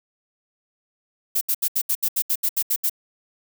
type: noise bursts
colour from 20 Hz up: violet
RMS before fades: -21 dBFS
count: 12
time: 1.35-2.897 s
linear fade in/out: 10 ms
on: 62 ms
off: 73 ms
effects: none